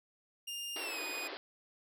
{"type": "tone with pitch glide", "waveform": "sawtooth", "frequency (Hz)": [2810, 2475], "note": ["F7", "D#7"], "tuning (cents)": [10, -10], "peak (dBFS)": -36, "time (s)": [0.47, 1.28], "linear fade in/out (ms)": 10, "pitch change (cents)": -220, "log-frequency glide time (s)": [0.78, 1]}
{"type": "band-pass noise", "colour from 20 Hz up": "pink", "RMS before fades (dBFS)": -44, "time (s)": [0.76, 1.37], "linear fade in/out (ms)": 0, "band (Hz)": [290, 5000], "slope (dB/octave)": 96}
{"effects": []}